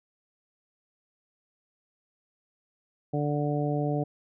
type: harmonic tone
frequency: 146.83 Hz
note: D3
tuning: in tune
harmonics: 1 / 2 / 3 / 4 / 5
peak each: -28 / -31 / -33 / -34 / -35 dBFS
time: 3.13-4.04 s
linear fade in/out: 10 ms
effects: none